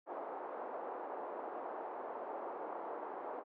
white band-pass noise, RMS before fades -44 dBFS, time 0.06-3.44 s, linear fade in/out 50 ms, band 360 to 950 Hz, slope 24 dB/octave, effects none

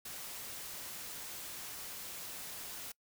white noise, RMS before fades -45 dBFS, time 0.05-2.92 s, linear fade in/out 5 ms, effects noise-tail reverb RT60 0.1 s tail -24 dB re dry

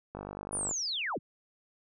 click train, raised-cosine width 1 ms, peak -25 dBFS, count 29, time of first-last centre 0.15-0.711 s, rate 49.9 Hz
sine linear sweep, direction down, 9956 to 32.7 Hz, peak -31 dBFS, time 0.52-1.19 s, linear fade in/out 20 ms
effects none

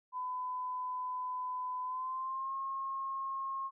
sine tone with pitch glide, 1006 to 1078.2 Hz, B5 to C#6, +32 to -48 cents, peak -35 dBFS, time 0.12-3.71 s, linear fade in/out 50 ms, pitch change +120 cents, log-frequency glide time 1.82-2.54 s, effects none

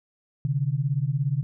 sine beating tone pair, 130.81 / 147.81 Hz, C3 / D3, 0 / +11 cents, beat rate 17 Hz, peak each -25 dBFS, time 0.45-1.43 s, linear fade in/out 0 ms, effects none

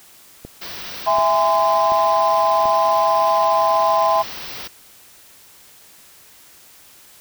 click train, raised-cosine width 2 ms, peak -20 dBFS, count 4, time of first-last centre 0.45-2.656 s, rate 1.36 Hz
white band-stop noise, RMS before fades -32 dBFS, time 0.61-4.68 s, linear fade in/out 10 ms, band 5900 to 16000 Hz, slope 96 dB/octave
sine chord, E augmented, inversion none, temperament just, 659.3 / 824.1 / 1030.1 Hz, E5 / G#5 / B#5, 0 / -14 / -27 cents, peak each -18 / -19 / -17 dBFS, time 1.06-4.23 s, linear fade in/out 20 ms
effects white hiss -47 dBFS RMS until 7.2 s

